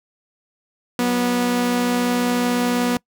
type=tone pair together; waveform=sawtooth; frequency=184.66 / 244.3 Hz; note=F#3 / B3; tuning=-3 / -19 cents; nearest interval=perfect fourth; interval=484 cents; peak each=-23 / -14 dBFS; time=0.99-2.97 s; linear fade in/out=2 ms; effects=noise-tail reverb RT60 0.1 s tail -24 dB re dry